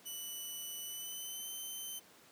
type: tone with pitch glide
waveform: 10% pulse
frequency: 2974 to 3074 Hz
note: F#7 to G7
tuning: +8 to -35 cents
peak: -34 dBFS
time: 0.05-2 s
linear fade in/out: 20 ms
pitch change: +57 cents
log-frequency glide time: 0.87-1.48 s
effects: pink hiss -61 dBFS RMS until 2.31 s + high-pass 200 Hz 12 dB/octave